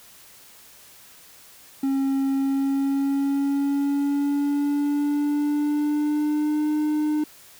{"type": "tone with pitch glide", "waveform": "triangle", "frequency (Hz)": [271.3, 302.8], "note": ["C#4", "D#4"], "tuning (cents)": [-37, -47], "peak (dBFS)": -18, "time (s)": [1.83, 7.24], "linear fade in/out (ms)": 5, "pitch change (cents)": 190, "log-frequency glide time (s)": [2.31, 6.73], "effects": ["white hiss -49 dBFS RMS until 7.59 s"]}